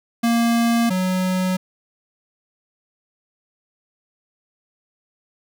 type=tone pair in turn; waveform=square; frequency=233.1 / 185.01 Hz; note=A#3 / F#3; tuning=0 / 0 cents; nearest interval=major third; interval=400 cents; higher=first; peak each=-16 / -19 dBFS; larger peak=first; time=0.23-0.9 / 0.9-1.57 s; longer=neither; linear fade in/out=10 ms; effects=none